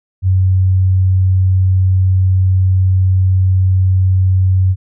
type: tone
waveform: sine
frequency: 93.6 Hz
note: F#2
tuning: 20 cents sharp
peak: -8 dBFS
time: 0.22-4.76 s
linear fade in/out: 50 ms
effects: none